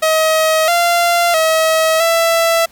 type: tone with pitch steps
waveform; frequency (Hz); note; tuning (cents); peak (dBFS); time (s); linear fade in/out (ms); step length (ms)
sawtooth; 634 / 691 / 640 / 665; D#5 / F5 / D#5 / E5; +32 / -19 / +49 / +15; -7; 0.02-2.66; 10; 660
effects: pink hiss -47 dBFS RMS until 2.71 s